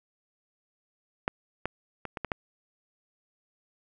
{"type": "clicks", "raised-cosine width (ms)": 0.5, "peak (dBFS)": [-11, -14, -20, -19, -16, -13], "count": 6, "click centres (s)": [1.279, 1.656, 2.053, 2.172, 2.247, 2.318], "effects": []}